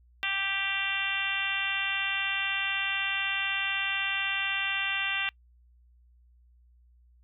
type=harmonic tone; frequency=392 Hz; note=G4; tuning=in tune; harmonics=2 / 3 / 4 / 5 / 6 / 7 / 8 / 9; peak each=-42 / -40 / -35 / -35 / -36 / -31 / -37 / -38 dBFS; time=0.23-5.29 s; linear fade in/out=0 ms; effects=noise-tail reverb RT60 0.1 s tail -26 dB re dry + added 60 Hz sine -57 dBFS peak until 7.23 s